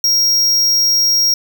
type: tone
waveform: square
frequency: 5600 Hz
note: F8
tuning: 4 cents sharp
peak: -11 dBFS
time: 0.04-1.34 s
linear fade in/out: 2 ms
effects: none